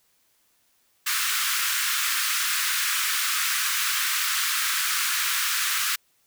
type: high-pass noise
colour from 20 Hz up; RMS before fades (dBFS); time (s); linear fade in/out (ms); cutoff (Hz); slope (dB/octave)
pink; -25; 1.06-5.96; 10; 1200; 48
effects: white hiss -66 dBFS RMS until 6.26 s